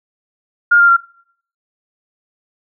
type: tone with pitch steps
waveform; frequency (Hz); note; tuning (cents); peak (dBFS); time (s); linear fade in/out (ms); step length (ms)
sine; 1415 / 1396.3 / 1377.9; F6 / F6 / F6; +22 / -1 / -24; -6; 0.71-0.968; 10; 86
effects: noise-tail reverb RT60 0.6 s tail -24 dB re dry